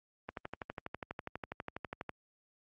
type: click train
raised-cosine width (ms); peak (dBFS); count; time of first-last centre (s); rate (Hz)
0.5; -24; 23; 0.29-2.093; 12.2
effects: high-pass 60 Hz 12 dB/octave + Opus 32 kbps